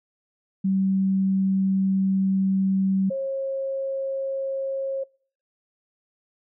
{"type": "tone pair in turn", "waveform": "sine", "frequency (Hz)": [192.1, 540.2], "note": ["G3", "C#5"], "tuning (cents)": [-35, -45], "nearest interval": "octave + tritone", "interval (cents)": 1790, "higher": "second", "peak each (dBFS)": [-19, -24], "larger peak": "first", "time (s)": [[0.64, 3.1], [3.1, 5.04]], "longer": "first", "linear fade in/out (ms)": 10, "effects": ["noise-tail reverb RT60 0.5 s tail -26 dB re dry"]}